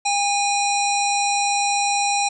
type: harmonic tone with a mistuned harmonic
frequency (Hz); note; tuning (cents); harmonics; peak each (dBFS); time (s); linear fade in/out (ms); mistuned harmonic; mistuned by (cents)
808; G#5; -48; 1 / 3 / 5 / 7 / 9 / 10; -20 / -25 / -27 / -28 / -30 / -30; 0.05-2.29; 10; 3; +30
effects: none